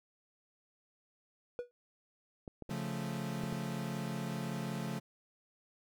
triangle tone with exponential decay, 486.3 Hz, B4, 27 cents flat, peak -30 dBFS, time 1.59-1.71 s, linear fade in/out 0 ms, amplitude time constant 24 ms
clicks, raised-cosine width 2 ms, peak -31 dBFS, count 5, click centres 2.478 / 2.623 / 2.694 / 3.436 / 3.527 s
40% pulse chord, Db augmented, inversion none, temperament equal, 138.59 / 174.61 / 220 Hz, Db3 / F3 / A3, 0 / 0 / 0 cents, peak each -40 dBFS, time 2.69-5 s, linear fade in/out 20 ms
effects none

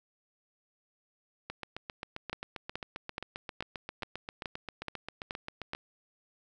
two click trains, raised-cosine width 0.3 ms, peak -19 / -22 dBFS, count 9 / 33, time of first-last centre 2.33-5.734 / 1.5-5.75 s, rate 2.35 / 7.53 Hz, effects none

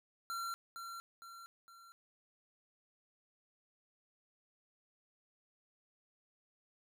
square tone with echo, 1366 Hz, F6, 39 cents flat, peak -39 dBFS, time 0.3-0.54 s, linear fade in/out 0 ms, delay 460 ms, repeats 3, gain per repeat -6 dB, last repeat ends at 1.92 s, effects none

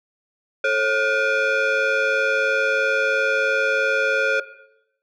sine tone with frequency modulation, 440 Hz, A4, in tune, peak -14 dBFS, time 0.64-4.4 s, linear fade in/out 5 ms, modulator 983 Hz, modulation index 1.8, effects noise-tail reverb RT60 0.8 s tail -17 dB re dry + tanh soft clip ceiling -16 dBFS

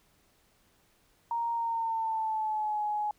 sine tone with pitch glide, 932.3 to 840.2 Hz, A#5 to G#5, 0 to +20 cents, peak -28 dBFS, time 1.31-3.11 s, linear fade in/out 2 ms, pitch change -180 cents, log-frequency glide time 1.53-2.83 s, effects pink hiss -67 dBFS RMS until 3.18 s

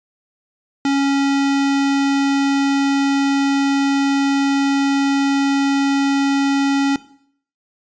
square tone, 277.2 Hz, C#4, in tune, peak -15 dBFS, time 0.85-6.96 s, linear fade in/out 2 ms, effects noise-tail reverb RT60 0.6 s tail -17 dB re dry + resampled to 16000 Hz

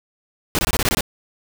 pink noise bursts, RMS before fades -19 dBFS, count 8, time 0.55-1.008 s, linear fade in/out 0 ms, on 38 ms, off 22 ms, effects none

